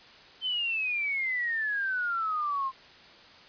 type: exponential sweep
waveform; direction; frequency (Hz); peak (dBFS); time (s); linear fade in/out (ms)
sine; down; 3112 to 1046.5; -27; 0.41-2.72; 50
effects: white hiss -52 dBFS RMS until 3.48 s + resampled to 11025 Hz